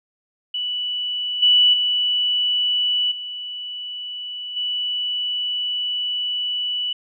sine tone with level steps, 2960 Hz, F#7, in tune, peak -22 / -11 / -17 / -28 / -21 dBFS, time 0.54-6.93 s, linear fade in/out 5 ms, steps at 1.42 / 1.73 / 3.11 / 4.56 s, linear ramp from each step 10 ms, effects none

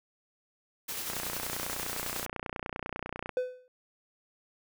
white noise with tremolo, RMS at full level -36 dBFS, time 0.88-2.26 s, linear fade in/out 10 ms, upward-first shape square, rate 11 Hz, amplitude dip 25%
click train, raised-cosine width 0.5 ms, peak -20 dBFS, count 67, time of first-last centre 1.1-3.293 s, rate 30.1 Hz
triangle tone with exponential decay, 504 Hz, B4, 35 cents sharp, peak -22 dBFS, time 3.37-3.68 s, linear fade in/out 1 ms, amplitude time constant 67 ms
effects none

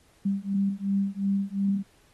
sine beating tone pair, 196 / 198.8 Hz, G3 / G3, 0 / +25 cents, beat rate 2.8 Hz, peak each -27 dBFS, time 0.25-1.83 s, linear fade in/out 10 ms, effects pink hiss -62 dBFS RMS until 2.13 s + AAC 32 kbps

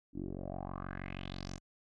10% pulse tone with low-pass filter sweep, 46.25 Hz, F#1, in tune, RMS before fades -42 dBFS, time 0.13-1.6 s, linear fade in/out 50 ms, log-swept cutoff 280 to 7000 Hz, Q 4.3, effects none

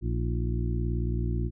harmonic tone with a mistuned harmonic, 58.4 Hz, A#1, 4 cents sharp, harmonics 1 / 2 / 3 / 4 / 5 / 6, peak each -28 / -30 / -37 / -38 / -41 / -38 dBFS, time 0.01-1.51 s, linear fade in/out 50 ms, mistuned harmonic 5, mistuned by +88 cents, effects none

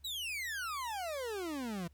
40% pulse exponential sweep, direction down, 4009 to 163.2 Hz, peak -36 dBFS, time 0.04-1.88 s, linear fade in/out 10 ms, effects added 71 Hz sine -59 dBFS peak until 1.93 s + pink hiss -75 dBFS RMS until 1.93 s

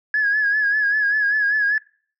sine tone with vibrato, 1680 Hz, G#6, 19 cents sharp, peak -15 dBFS, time 0.14-1.78 s, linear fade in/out 2 ms, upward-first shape sine, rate 5.1 Hz, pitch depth 57 cents each way, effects noise-tail reverb RT60 0.5 s tail -24 dB re dry + tanh soft clip ceiling -11 dBFS

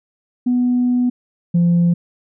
sine tone pair in turn, 246.9 / 172.45 Hz, B3 / F3, 0 / -22 cents, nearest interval tritone, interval 622 cents, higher first, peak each -12 / -9 dBFS, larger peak second, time 0.46-1.1 / 1.54-1.94 s, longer first, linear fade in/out 10 ms, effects tanh soft clip ceiling -9 dBFS

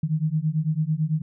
sine beating tone pair, 151.6 / 160.6 Hz, D#3 / E3, -45 / -45 cents, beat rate 9 Hz, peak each -24 dBFS, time 0.03-1.22 s, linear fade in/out 5 ms, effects none

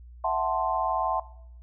sine chord, F# half-diminished seventh, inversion third, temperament equal, 659.3 / 740 / 880 / 1046.5 Hz, E5 / F#5 / A5 / C6, 0 / 0 / 0 / 0 cents, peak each -29 dBFS, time 0.24-1.2 s, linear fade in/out 5 ms, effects noise-tail reverb RT60 0.7 s tail -19 dB re dry + added 60 Hz sine -44 dBFS peak until 1.62 s

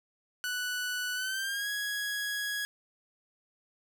sawtooth tone with pitch glide, 1483 to 1664.6 Hz, F#6 to G#6, +4 to +4 cents, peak -28 dBFS, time 0.44-2.65 s, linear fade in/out 0 ms, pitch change +200 cents, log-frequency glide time 1.14-1.69 s, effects none

